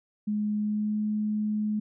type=tone with pitch glide; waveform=sine; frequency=210 to 212.1 Hz; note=G#3 to G#3; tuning=+19 to +37 cents; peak=-25 dBFS; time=0.27-1.8 s; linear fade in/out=10 ms; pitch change=+18 cents; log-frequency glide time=0.58-0.99 s; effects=none